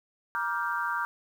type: chord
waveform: sine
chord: G minor seventh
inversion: first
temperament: equal with one note detuned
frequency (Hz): 947 / 1174.7 / 1396.9 / 1568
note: Bb5 / D6 / F6 / G6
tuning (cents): +27 / 0 / 0 / 0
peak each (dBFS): -33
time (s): 0.35-1.05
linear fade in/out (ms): 0
effects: 9-bit